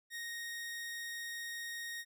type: tone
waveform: sawtooth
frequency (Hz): 1865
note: A#6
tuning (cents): 0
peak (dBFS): -37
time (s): 0.1-2.05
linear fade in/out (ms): 50
effects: none